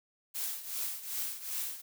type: noise with tremolo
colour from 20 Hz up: blue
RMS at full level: -34 dBFS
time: 0.34-1.82 s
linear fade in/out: 20 ms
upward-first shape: triangle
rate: 2.6 Hz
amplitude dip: 80%
effects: none